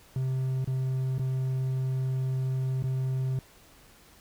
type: tone with dropouts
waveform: triangle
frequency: 130.81 Hz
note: C3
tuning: in tune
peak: -24 dBFS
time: 0.16-3.39 s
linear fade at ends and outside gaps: 2 ms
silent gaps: 0.645-0.674 / 1.183-1.194 / 2.826-2.838 s
effects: pink hiss -56 dBFS RMS until 4.2 s